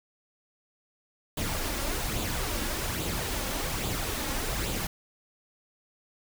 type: noise with flanger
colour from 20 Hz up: pink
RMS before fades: -31 dBFS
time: 1.37-4.87 s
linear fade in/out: 5 ms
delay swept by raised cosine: 0.26 to 3.66 ms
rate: 1.2 Hz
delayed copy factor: +0.5
effects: none